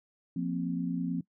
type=chord; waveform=sine; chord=F suspended fourth; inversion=none; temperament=just; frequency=174.61 / 232.8 / 261.9 Hz; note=F3 / Bb3 / C4; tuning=0 / -2 / +2 cents; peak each=-32 / -37 / -33 dBFS; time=0.36-1.21 s; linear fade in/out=5 ms; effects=noise-tail reverb RT60 0.1 s tail -21 dB re dry